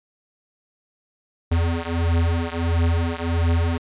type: beating tone pair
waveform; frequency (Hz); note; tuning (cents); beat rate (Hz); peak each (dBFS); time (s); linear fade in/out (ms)
square; 83.3 / 84.8; E2 / E2; +19 / +50; 1.5; -22 / -23; 1.51-3.78; 10
effects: resampled to 8000 Hz